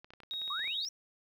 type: clicks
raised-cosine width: 0.3 ms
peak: -35 dBFS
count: 11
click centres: 0.045 / 0.105 / 0.136 / 0.203 / 0.234 / 0.337 / 0.417 / 0.478 / 0.594 / 0.643 / 0.676 s
type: tone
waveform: sine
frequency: 3768 Hz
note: A#7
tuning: 18 cents sharp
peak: -35 dBFS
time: 0.31-0.85 s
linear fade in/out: 0 ms
type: exponential sweep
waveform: sine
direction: up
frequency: 1073 to 5860 Hz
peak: -36 dBFS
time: 0.5-0.89 s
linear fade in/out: 5 ms
effects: 10-bit